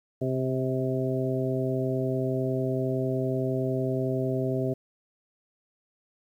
harmonic tone with a mistuned harmonic, 130.81 Hz, C3, in tune, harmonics 1 / 2 / 3 / 4 / 5, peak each -29 / -31 / -30 / -36 / -33 dBFS, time 0.21-4.74 s, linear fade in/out 10 ms, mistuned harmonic 5, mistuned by -24 cents, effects 10-bit

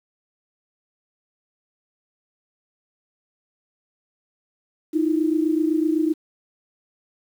sine tone pair together, 311.1 / 339 Hz, D#4 / E4, 0 / +49 cents, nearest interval minor second, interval 149 cents, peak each -19 / -23 dBFS, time 4.93-6.14 s, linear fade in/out 20 ms, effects 8-bit

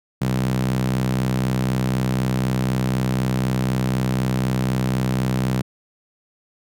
sawtooth tone with high-pass filter, 64 Hz, C2, 38 cents flat, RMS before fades -21 dBFS, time 0.21-5.62 s, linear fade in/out 10 ms, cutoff 150 Hz, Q 3.5, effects none

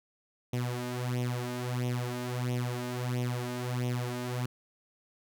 sawtooth tone with flanger, 123.47 Hz, B2, in tune, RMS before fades -33 dBFS, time 0.53-4.46 s, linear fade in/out 5 ms, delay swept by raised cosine 0.32 to 3.32 ms, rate 1.5 Hz, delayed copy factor +0.75, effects none

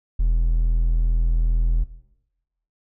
triangle tone, 41.2 Hz, E1, in tune, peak -13 dBFS, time 0.19-1.84 s, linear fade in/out 10 ms, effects noise-tail reverb RT60 0.9 s tail -17 dB re dry + tanh soft clip ceiling -9 dBFS

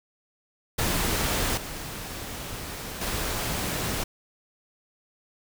pink noise with level steps, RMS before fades -26 / -36 / -29 dBFS, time 0.78-4.04 s, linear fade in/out 10 ms, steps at 1.57 / 3.01 s, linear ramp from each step 5 ms, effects none

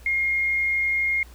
sine tone, 2136 Hz, C7, 35 cents sharp, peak -20 dBFS, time 0.06-1.23 s, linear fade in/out 2 ms, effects added 60 Hz sine -43 dBFS peak until 1.34 s + pink hiss -52 dBFS RMS until 1.34 s

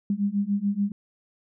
sine beating tone pair, 198.2 / 205.1 Hz, G3 / G#3, +19 / -21 cents, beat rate 6.9 Hz, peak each -26 / -25 dBFS, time 0.1-0.92 s, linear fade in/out 2 ms, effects none

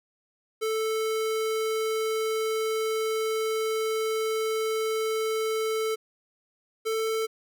square tone pair in turn, 440 / 443.3 Hz, A4 / A4, 0 / +13 cents, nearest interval unison, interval 13 cents, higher second, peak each -26 dBFS, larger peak neither, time 0.61-5.96 / 6.85-7.27 s, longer first, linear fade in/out 20 ms, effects none

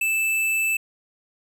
sine tone with hard clipping, 2637 Hz, E7, in tune, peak -21 dBFS, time 0.01-0.77 s, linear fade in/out 5 ms, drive 16 dB, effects none

